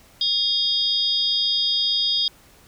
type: tone cluster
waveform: sine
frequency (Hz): 3276 / 3671 / 4899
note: G#7 / A#7 / D#8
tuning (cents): -24 / -27 / -28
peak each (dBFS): -23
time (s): 0.21-2.28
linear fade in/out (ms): 2
effects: pink hiss -52 dBFS RMS until 2.67 s